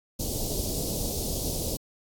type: band-stop noise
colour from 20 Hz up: pink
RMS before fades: -30 dBFS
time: 0.19-1.77 s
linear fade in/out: 10 ms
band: 620 to 4300 Hz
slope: 24 dB/octave
effects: AAC 64 kbps